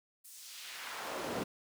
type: noise with high-pass filter sweep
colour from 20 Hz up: brown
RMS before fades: -42 dBFS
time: 0.24-1.44 s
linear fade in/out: 10 ms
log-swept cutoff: 10000 to 240 Hz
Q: 1
effects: none